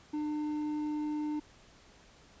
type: tone with hard clipping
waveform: sine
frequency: 300.9 Hz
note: D4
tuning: 42 cents sharp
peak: -33 dBFS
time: 0.13-1.4 s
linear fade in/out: 10 ms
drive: 5 dB
effects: pink hiss -59 dBFS RMS until 2.4 s + resampled to 16000 Hz

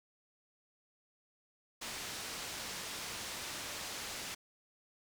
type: low-pass noise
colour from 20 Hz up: white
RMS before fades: -43 dBFS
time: 1.81-4.35 s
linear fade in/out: 10 ms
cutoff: 6600 Hz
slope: 12 dB/octave
effects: none

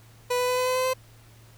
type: tone with pitch steps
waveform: 30% pulse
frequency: 493.9 / 497.6 / 501.4 / 505.2 / 509 / 512.8 / 516.7 Hz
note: B4 / B4 / B4 / B4 / C5 / C5 / C5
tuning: 0 / +13 / +26 / +39 / -48 / -35 / -22 cents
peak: -20 dBFS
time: 0.3-0.937 s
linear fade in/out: 10 ms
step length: 91 ms
effects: added 113 Hz sine -51 dBFS peak until 1.57 s + pink hiss -56 dBFS RMS until 1.57 s

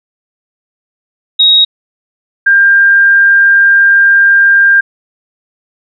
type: tone pair in turn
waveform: sine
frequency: 3783 / 1597 Hz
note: A#7 / G6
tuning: +25 / +32 cents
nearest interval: octave + minor third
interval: 1493 cents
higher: first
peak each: -3 dBFS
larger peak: neither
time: 1.39-1.65 / 2.46-4.81 s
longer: second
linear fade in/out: 10 ms
effects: none

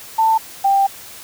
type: tone pair in turn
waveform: sine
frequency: 890 / 788.1 Hz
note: A5 / G5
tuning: +20 / +9 cents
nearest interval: major second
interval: 211 cents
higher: first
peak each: -11 dBFS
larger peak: neither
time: 0.18-0.38 / 0.64-0.87 s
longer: second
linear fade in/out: 10 ms
effects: white hiss -37 dBFS RMS until 1.23 s

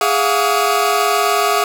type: tone cluster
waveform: 40% pulse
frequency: 413 / 682 / 721 / 1134 / 1255 Hz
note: G#4 / F5 / F#5 / C#6 / D#6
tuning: -10 / -41 / -45 / +39 / +15 cents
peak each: -19 dBFS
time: 0.01-1.64 s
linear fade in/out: 2 ms
effects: none

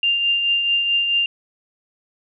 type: tone with tremolo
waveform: sine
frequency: 2794 Hz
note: F7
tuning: in tune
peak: -14 dBFS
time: 0.03-1.26 s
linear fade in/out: 2 ms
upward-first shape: triangle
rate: 4.6 Hz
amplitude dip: 45%
effects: none

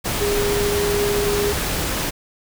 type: tone in noise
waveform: sine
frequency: 408.9 Hz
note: G#4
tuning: 27 cents flat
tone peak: -19 dBFS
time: 0.2-1.53 s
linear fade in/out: 20 ms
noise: pink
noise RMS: -23 dBFS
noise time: 0.04-2.11 s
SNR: +1 dB
effects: none

